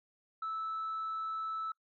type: tone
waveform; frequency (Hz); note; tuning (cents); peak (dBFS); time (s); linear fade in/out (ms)
sine; 1311; E6; -10; -33; 0.42-1.72; 5
effects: noise-tail reverb RT60 0.1 s tail -26 dB re dry + tanh soft clip ceiling -32 dBFS